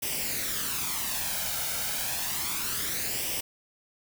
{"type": "noise with flanger", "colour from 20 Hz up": "white", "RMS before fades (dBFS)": -31, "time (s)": [0.02, 3.41], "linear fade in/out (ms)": 10, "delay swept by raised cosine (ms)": [0.36, 1.36], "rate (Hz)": 0.3, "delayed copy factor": 0.6, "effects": []}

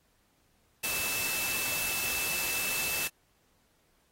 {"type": "tone in noise", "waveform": "sine", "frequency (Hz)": 2637, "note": "E7", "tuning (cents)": 0, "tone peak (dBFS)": -34, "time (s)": [0.83, 3.08], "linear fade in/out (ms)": 10, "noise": "white", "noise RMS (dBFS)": -33, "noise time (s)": [0.83, 3.08], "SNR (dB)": -4, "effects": ["pink hiss -70 dBFS RMS until 4.11 s", "AAC 48 kbps"]}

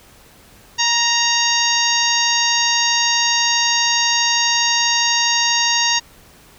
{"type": "harmonic tone with a mistuned harmonic", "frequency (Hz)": 932.3, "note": "A#5", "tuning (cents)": 0, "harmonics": [1, 2, 3, 4, 5, 6, 7], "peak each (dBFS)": [-22, -22, -22, -22, -22, -22, -22], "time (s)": [0.78, 6], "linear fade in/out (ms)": 20, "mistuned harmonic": 1, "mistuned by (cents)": 23, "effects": ["pink hiss -47 dBFS RMS until 6.58 s"]}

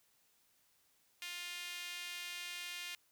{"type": "tone with high-pass filter", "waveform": "sawtooth", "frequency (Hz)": 352.2, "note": "F4", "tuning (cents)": 15, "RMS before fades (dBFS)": -45, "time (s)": [1.22, 2.95], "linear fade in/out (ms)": 0, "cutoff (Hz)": 2500, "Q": 2, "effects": ["white hiss -73 dBFS RMS until 3.11 s"]}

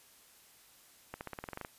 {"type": "accelerating click train", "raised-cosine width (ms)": 0.5, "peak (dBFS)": -25, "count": 11, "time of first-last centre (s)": [1.14, 1.649], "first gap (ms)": 69, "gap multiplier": 0.93, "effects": ["white hiss -61 dBFS RMS until 1.78 s", "resampled to 32000 Hz"]}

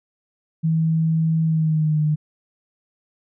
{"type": "tone with pitch glide", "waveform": "sine", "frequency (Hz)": [161.2, 152.15], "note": ["E3", "D#3"], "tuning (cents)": [-38, -38], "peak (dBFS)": -16, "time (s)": [0.63, 2.16], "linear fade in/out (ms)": 20, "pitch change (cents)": -100, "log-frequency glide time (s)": [1.44, 2.02], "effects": []}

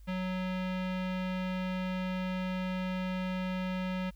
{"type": "tone with low-pass filter", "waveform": "square", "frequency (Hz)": 185, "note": "F#3", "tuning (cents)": 0, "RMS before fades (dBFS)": -34, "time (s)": [0.07, 4.11], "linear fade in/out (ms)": 20, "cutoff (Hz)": 2900, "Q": 1.6, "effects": ["added 50 Hz sine -49 dBFS peak until 4.15 s", "white hiss -70 dBFS RMS until 4.15 s"]}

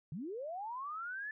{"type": "linear sweep", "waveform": "sine", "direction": "up", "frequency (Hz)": [130.81, 1758], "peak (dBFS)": -39, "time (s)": [0.12, 1.31], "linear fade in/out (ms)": 2, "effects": []}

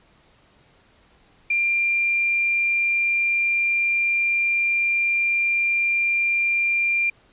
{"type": "tone with quantisation", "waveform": "sine", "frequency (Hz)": 2384, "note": "D7", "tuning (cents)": 25, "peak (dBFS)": -18, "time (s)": [1.5, 7.1], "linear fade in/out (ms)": 5, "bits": 8, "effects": ["pink hiss -57 dBFS RMS until 7.32 s", "resampled to 8000 Hz"]}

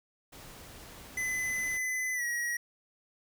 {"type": "noise", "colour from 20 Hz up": "pink", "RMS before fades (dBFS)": -49, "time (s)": [0.32, 1.78], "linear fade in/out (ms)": 10}
{"type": "tone with pitch glide", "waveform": "square", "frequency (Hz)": [2018, 1905.8], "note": ["B6", "A#6"], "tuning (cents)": [37, 38], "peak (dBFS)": -31, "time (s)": [1.17, 2.57], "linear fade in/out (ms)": 5, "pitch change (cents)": -99, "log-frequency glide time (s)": [2.14, 2.24]}
{"effects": []}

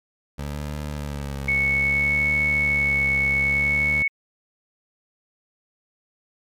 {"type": "tone with vibrato", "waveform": "20% pulse", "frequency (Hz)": 71.2, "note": "C#2", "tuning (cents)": 47, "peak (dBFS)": -23, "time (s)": [0.38, 4.03], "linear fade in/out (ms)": 10, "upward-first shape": "sine", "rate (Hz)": 0.62, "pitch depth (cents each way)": 76}
{"type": "tone", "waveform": "sine", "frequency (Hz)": 2211, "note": "C#7", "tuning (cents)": -5, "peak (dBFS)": -18, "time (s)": [1.48, 4.08], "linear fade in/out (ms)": 5}
{"effects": ["MP3 96 kbps"]}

